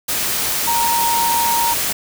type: tone in noise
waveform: sine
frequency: 932.3 Hz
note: A#5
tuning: in tune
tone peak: -16 dBFS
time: 0.67-1.74 s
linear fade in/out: 10 ms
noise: white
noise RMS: -20 dBFS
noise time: 0.08-1.93 s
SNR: +1 dB
effects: none